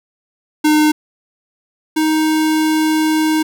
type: tone pair in turn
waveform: square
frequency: 304.8 / 312.6 Hz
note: D#4 / D#4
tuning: -36 / +8 cents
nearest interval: unison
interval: 44 cents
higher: second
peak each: -10 / -13 dBFS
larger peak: first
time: 0.64-0.92 / 1.96-3.43 s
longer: second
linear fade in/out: 10 ms
effects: none